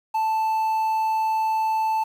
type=tone; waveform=triangle; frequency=880 Hz; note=A5; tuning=in tune; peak=-18 dBFS; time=0.14-2.04 s; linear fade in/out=10 ms; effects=8-bit